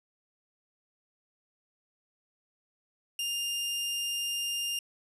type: tone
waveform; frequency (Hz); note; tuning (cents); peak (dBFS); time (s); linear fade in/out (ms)
sawtooth; 2806; F7; +8; -27; 3.19-4.79; 2
effects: resampled to 32000 Hz